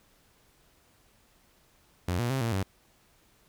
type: tone with pitch steps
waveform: sawtooth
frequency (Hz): 88.9 / 119.9 / 133.3 / 115.4 / 96.1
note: F2 / A#2 / C3 / A#2 / G2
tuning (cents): +31 / +49 / +33 / -17 / -34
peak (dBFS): -23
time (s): 2.08-2.63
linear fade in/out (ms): 5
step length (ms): 110
effects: pink hiss -64 dBFS RMS until 3.48 s